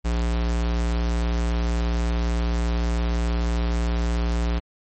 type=tone; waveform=square; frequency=58.27 Hz; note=A#1; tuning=in tune; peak=-21 dBFS; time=0.04-4.6 s; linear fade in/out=20 ms; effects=MP3 32 kbps